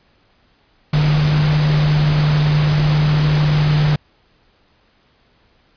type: tone in noise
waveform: sine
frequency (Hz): 150.1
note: D3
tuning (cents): +38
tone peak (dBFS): -12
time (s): 0.93-3.96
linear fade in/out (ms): 5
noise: pink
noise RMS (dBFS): -23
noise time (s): 0.93-3.96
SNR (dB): +8
effects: pink hiss -57 dBFS RMS until 5.76 s + resampled to 11025 Hz